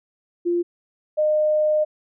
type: tone pair in turn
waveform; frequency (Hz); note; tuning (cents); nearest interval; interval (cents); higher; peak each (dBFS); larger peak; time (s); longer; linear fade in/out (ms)
sine; 347.4 / 610.8; F4 / D#5; -9 / -32; minor seventh; 977; second; -18 / -16; second; 0.45-0.63 / 1.17-1.85; second; 20
effects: none